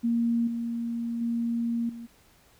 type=tone with level steps; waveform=sine; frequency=233.5 Hz; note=A#3; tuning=3 cents sharp; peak=-22 / -28 / -25 / -37 dBFS; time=0.03-2.07 s; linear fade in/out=20 ms; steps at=0.47 / 1.21 / 1.89 s; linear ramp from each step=5 ms; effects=pink hiss -60 dBFS RMS until 2.59 s